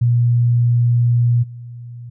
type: tone with level steps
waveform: sine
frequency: 119.8 Hz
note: A#2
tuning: 48 cents sharp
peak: -11 / -30 dBFS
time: 0.01-2.1 s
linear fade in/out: 10 ms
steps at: 1.42 s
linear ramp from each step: 20 ms
effects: none